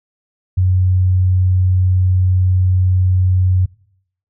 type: tone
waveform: sine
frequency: 92.2 Hz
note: F#2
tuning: 6 cents flat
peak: -10 dBFS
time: 0.57-3.66 s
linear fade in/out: 10 ms
effects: noise-tail reverb RT60 0.7 s tail -23 dB re dry

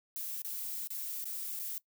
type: noise with dropouts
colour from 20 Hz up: violet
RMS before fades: -39 dBFS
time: 0.16-1.78 s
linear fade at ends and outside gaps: 0 ms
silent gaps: 0.419-0.447 / 0.873-0.904 / 1.242-1.255 / 1.591-1.597 s
effects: noise-tail reverb RT60 0.1 s tail -20 dB re dry

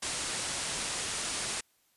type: low-pass noise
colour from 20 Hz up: white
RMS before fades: -35 dBFS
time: 0.02-1.61 s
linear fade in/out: 10 ms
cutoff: 10000 Hz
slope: 96 dB/octave
effects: white hiss -70 dBFS RMS until 1.96 s + resampled to 32000 Hz

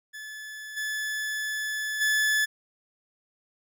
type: tone with level steps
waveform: 40% pulse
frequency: 1727 Hz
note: A6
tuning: 33 cents flat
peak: -37 / -28 / -21 dBFS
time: 0.13-2.46 s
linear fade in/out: 20 ms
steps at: 0.76 / 2 s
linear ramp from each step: 20 ms
effects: none

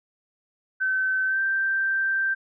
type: tone with pitch glide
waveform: sine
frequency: 1532 to 1567.8 Hz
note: G6 to G6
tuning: -40 to 0 cents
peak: -21 dBFS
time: 0.8-2.35 s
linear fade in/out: 20 ms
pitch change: +40 cents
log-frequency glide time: 1.26-1.4 s
effects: none

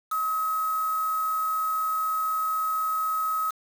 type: tone with quantisation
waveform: sine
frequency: 1278 Hz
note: D#6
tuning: 46 cents sharp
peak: -24 dBFS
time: 0.11-3.51 s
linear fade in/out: 10 ms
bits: 6
effects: none

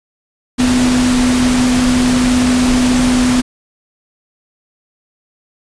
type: tone in noise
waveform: sine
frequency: 250 Hz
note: B3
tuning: 21 cents sharp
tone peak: -10 dBFS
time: 0.58-3.42 s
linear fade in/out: 20 ms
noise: pink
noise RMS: -18 dBFS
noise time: 0.58-3.42 s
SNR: +5 dB
effects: resampled to 22050 Hz

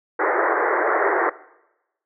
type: band-pass noise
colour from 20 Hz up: pink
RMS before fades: -20 dBFS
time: 0.19-1.3 s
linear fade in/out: 10 ms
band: 330 to 2000 Hz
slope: 96 dB/octave
effects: noise-tail reverb RT60 0.9 s tail -19 dB re dry

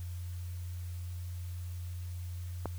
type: click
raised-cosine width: 1 ms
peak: -20 dBFS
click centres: 2.657 s
effects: added 88 Hz sine -37 dBFS peak until 2.78 s + white hiss -57 dBFS RMS until 2.78 s

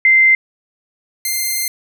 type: tone pair in turn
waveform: sine / 5% pulse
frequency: 2081 / 2097 Hz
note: C7 / C7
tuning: -10 / +3 cents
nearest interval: unison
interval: 13 cents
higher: second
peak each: -7 dBFS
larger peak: neither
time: 0.05-0.35 / 1.25-1.68 s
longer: second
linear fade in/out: 2 ms
effects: none

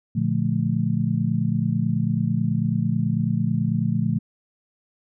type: chord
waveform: sine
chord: Bb major seventh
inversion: none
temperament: just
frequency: 116.54 / 145.68 / 174.81 / 218.5 Hz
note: Bb2 / D3 / F3 / A3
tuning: 0 / -14 / +2 / -12 cents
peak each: -25 dBFS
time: 0.15-4.19 s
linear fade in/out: 10 ms
effects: none

